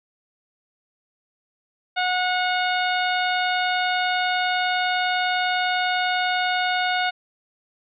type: harmonic tone with a mistuned harmonic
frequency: 730 Hz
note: F#5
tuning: 24 cents flat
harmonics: 1 / 2 / 3 / 4 / 5 / 6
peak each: -23 / -25 / -29 / -31 / -31 / -37 dBFS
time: 1.96-7.11 s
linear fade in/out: 20 ms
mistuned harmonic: 4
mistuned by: -24 cents
effects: none